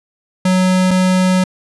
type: tone pair in turn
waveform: square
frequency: 185 / 185 Hz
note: F#3 / F#3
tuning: 0 / 0 cents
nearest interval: unison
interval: 0 cents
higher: neither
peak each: -11 dBFS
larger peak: neither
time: 0.45-0.91 / 0.91-1.44 s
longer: second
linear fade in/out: 5 ms
effects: resampled to 24000 Hz